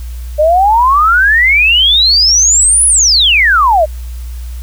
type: exponential two-way sweep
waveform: sine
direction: up then down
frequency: 587.3 to 10380 to 587.3 Hz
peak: -5 dBFS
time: 0.38-3.86 s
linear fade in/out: 20 ms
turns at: 2.86 s
effects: added 60 Hz sine -20 dBFS peak until 4.62 s + white hiss -40 dBFS RMS until 4.62 s